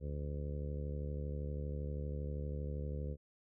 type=harmonic tone; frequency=72.6 Hz; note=D2; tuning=19 cents flat; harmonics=1 / 2 / 3 / 4 / 5 / 6 / 7 / 8; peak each=-39 / -43 / -50 / -55 / -54 / -51 / -50 / -62 dBFS; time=0-3.17 s; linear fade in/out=50 ms; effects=none